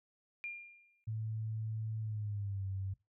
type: tone with exponential decay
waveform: sine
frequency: 2400 Hz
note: D7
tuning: 37 cents sharp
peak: -37 dBFS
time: 0.44-1.04 s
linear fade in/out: 0 ms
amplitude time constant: 130 ms
type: tone with pitch glide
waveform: sine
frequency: 110 to 96.32 Hz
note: A2 to G2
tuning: 0 to -30 cents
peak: -36 dBFS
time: 1.07-2.94 s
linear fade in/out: 10 ms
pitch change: -230 cents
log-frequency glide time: 2.01-2.66 s
effects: noise-tail reverb RT60 0.2 s tail -18 dB re dry